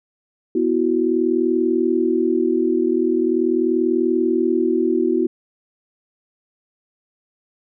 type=chord; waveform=sine; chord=B suspended fourth; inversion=none; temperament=equal; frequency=246.9 / 329.6 / 370 Hz; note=B3 / E4 / F#4; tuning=0 / 0 / 0 cents; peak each=-22 / -19 / -19 dBFS; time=0.55-5.27 s; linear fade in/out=5 ms; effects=none